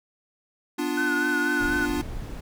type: chord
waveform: square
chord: B diminished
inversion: none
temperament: equal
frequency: 246.9 / 293.7 / 349.2 Hz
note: B3 / D4 / F4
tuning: 0 / 0 / 0 cents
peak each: -33 / -28 / -31 dBFS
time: 0.78-2.02 s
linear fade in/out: 10 ms
type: tone with vibrato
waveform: sine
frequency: 1480 Hz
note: F#6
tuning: in tune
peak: -24 dBFS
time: 0.97-1.86 s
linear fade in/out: 10 ms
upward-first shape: sine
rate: 4.1 Hz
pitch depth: 43 cents each way
type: noise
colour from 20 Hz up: brown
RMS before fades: -34 dBFS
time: 1.6-2.41 s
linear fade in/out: 10 ms
effects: none